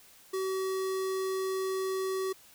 square tone with notch filter, 380 Hz, F#4, 46 cents sharp, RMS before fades -32 dBFS, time 0.33-2.33 s, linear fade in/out 10 ms, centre 2500 Hz, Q 1.9, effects white hiss -57 dBFS RMS until 2.54 s

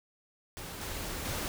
pink noise with level steps, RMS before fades -42 / -38 / -35 dBFS, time 0.57-1.48 s, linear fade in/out 0 ms, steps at 0.81 / 1.25 s, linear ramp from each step 5 ms, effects none

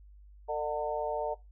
harmonic tone with a mistuned harmonic, 150.4 Hz, D3, 42 cents sharp, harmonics 3 / 4 / 5 / 6, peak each -35 / -34 / -36 / -36 dBFS, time 0.48-1.35 s, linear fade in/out 20 ms, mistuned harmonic 5, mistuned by -39 cents, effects noise-tail reverb RT60 0.2 s tail -18 dB re dry + added 50 Hz sine -51 dBFS peak until 1.51 s

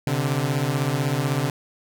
sawtooth beating tone pair, 130 / 146 Hz, C3 / D3, -11 / -10 cents, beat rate 16 Hz, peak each -20 dBFS, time 0.07-1.5 s, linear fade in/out 2 ms, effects none

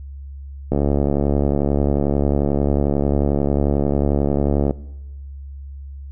click train, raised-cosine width 2 ms, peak -5 dBFS, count 285, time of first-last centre 0.72-4.709 s, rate 71.2 Hz, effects noise-tail reverb RT60 1.0 s tail -20 dB re dry + added 69 Hz sine -31 dBFS peak until 6.11 s

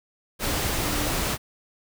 sine tone in noise, 296.2 Hz, D4, 15 cents sharp, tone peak -34 dBFS, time 0.8-1.12 s, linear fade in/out 50 ms, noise pink, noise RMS -26 dBFS, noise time 0.39-1.38 s, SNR -11 dB, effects none

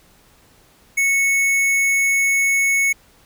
sine tone with tanh clipping, 2207 Hz, C#7, 8 cents flat, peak -16 dBFS, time 0.97-2.93 s, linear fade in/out 10 ms, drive 18 dB, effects pink hiss -53 dBFS RMS until 3.25 s

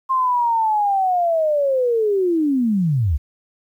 sine linear sweep, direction down, 1063 to 62.8 Hz, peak -15 dBFS, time 0.09-3.18 s, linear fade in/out 20 ms, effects 9-bit

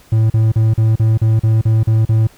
triangle tone bursts, 110.8 Hz, A2, 13 cents sharp, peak -7 dBFS, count 10, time 0.12-2.271 s, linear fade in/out 5 ms, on 180 ms, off 39 ms, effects pink hiss -47 dBFS RMS until 2.37 s

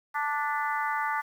harmonic tone with a mistuned harmonic, 293.7 Hz, D4, in tune, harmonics 3 / 4 / 5 / 6 / 7, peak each -30 / -32 / -34 / -36 / -37 dBFS, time 0.14-1.22 s, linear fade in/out 20 ms, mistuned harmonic 7, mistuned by -38 cents, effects 9-bit

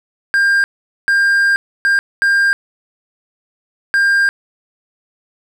triangle tone bursts at uneven times, 1600 Hz, G6, 35 cents sharp, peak -8 dBFS, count 5, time 0.34-0.64 / 1.08-1.56 / 1.85-1.99 / 2.22-2.53 / 3.94-4.29 s, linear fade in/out 0 ms, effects none

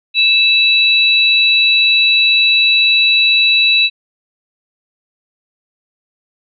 sine tone pair together, 2629 / 3917 Hz, E7 / B7, -5 / -15 cents, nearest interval perfect fifth, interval 690 cents, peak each -11 dBFS, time 0.14-3.9 s, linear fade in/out 50 ms, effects none

